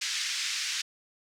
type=band-pass noise; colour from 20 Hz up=white; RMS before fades=-32 dBFS; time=0.01-0.82 s; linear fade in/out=10 ms; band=1700 to 6300 Hz; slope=24 dB/octave; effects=none